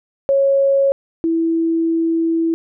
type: tone pair in turn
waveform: sine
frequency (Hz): 550 / 329.1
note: C#5 / E4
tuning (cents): -14 / -3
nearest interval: major sixth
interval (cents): 889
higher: first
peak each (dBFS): -11 / -14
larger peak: first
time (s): 0.29-0.92 / 1.24-2.54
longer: second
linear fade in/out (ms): 0
effects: none